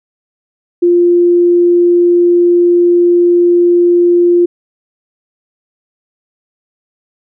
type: tone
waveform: sine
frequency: 349.2 Hz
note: F4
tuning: in tune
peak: -5 dBFS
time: 0.82-4.46 s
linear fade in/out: 10 ms
effects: none